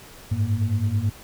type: tone cluster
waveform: sine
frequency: 98 / 107.2 / 234 Hz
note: G2 / A2 / A#3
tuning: 0 / -45 / +7 cents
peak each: -23 / -22 / -30 dBFS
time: 0.31-1.1 s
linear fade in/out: 10 ms
effects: tanh soft clip ceiling -12 dBFS + pink hiss -45 dBFS RMS until 1.23 s